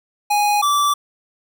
square tone pair in turn, 828 / 1162.2 Hz, G#5 / D6, -5 / -18 cents, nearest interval tritone, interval 587 cents, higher second, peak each -15 dBFS, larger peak neither, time 0.3-0.62 / 0.62-0.94 s, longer neither, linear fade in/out 10 ms, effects none

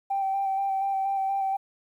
sine tone with vibrato, 780 Hz, G5, 9 cents flat, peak -23 dBFS, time 0.1-1.57 s, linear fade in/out 10 ms, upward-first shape square, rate 4.2 Hz, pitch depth 16 cents each way, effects tanh soft clip ceiling -19 dBFS + 10-bit

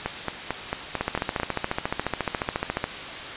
two click trains, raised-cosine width 0.5 ms, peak -9 / -10 dBFS, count 27 / 7, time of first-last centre 1.01-2.841 / 0.06-1.399 s, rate 14.2 / 4.48 Hz, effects white hiss -34 dBFS RMS until 3.36 s + resampled to 8000 Hz

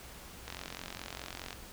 click train, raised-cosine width 0.2 ms, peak -23 dBFS, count 48, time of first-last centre 0.48-1.529 s, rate 44.8 Hz, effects added 60 Hz sine -55 dBFS peak until 1.72 s + pink hiss -50 dBFS RMS until 1.72 s

